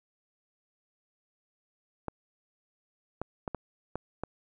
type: clicks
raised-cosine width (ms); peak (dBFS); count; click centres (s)
1; -19; 6; 2.083 / 3.216 / 3.478 / 3.547 / 3.956 / 4.236
effects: none